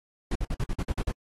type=noise bursts; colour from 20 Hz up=brown; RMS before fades=-27 dBFS; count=9; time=0.31-1.115 s; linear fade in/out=5 ms; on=45 ms; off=50 ms; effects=AAC 32 kbps